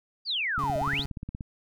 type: exponential two-way sweep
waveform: sine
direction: down then up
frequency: 4880 to 586 to 4880 Hz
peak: -26 dBFS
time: 0.25-1.05 s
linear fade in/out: 50 ms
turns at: 0.78 s
type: click train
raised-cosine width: 5 ms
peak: -23 dBFS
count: 15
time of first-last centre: 0.58-1.408 s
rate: 16.9 Hz
type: tone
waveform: 25% pulse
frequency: 140 Hz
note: C#3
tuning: 18 cents sharp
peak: -30 dBFS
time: 0.59-1.06 s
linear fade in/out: 0 ms
effects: none